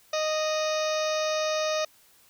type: harmonic tone with a mistuned harmonic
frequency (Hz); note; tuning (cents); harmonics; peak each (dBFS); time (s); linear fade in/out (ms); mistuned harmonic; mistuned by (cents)
620; D#5; -6; 1 / 2 / 3 / 4 / 5 / 6 / 7 / 8 / 9 / 10; -26 / -33 / -39 / -37 / -44 / -37 / -43 / -41 / -39 / -40; 0.13-1.85; 5; 5; -83
effects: white hiss -59 dBFS RMS until 2.29 s